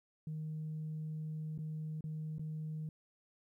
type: tone with dropouts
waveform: sine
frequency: 155.56 Hz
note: D#3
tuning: in tune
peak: -37 dBFS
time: 0.27-2.89 s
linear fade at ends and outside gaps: 2 ms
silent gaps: 1.578-1.588 / 2.008-2.04 / 2.383-2.394 s
effects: tanh soft clip ceiling -35 dBFS + 13-bit